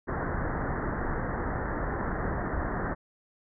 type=low-pass noise; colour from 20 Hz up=pink; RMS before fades=-31 dBFS; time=0.07-2.95 s; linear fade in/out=20 ms; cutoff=1900 Hz; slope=96 dB/octave; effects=none